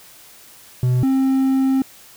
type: tone pair in turn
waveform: triangle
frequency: 125.5 / 265.9 Hz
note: B2 / C4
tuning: +28 / +28 cents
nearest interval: octave + minor second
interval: 1300 cents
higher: second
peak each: -12 dBFS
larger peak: neither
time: 0.83-1.03 / 1.03-1.82 s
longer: second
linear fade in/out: 2 ms
effects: white hiss -45 dBFS RMS until 2.16 s